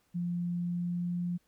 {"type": "tone with pitch glide", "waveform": "sine", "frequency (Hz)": [174.4, 175.51], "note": ["F3", "F3"], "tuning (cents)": [-2, 9], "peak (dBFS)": -30, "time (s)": [0.14, 1.38], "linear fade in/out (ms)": 20, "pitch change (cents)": 11, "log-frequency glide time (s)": [0.55, 1.21], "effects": ["pink hiss -72 dBFS RMS until 1.47 s"]}